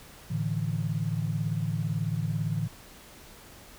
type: chord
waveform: sine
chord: A suspended fourth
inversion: none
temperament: equal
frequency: 110 / 146.83 / 164.81 Hz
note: A2 / D3 / E3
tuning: 0 / 0 / 0 cents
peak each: -31 dBFS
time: 0.3-2.68 s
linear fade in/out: 10 ms
effects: pink hiss -50 dBFS RMS until 3.78 s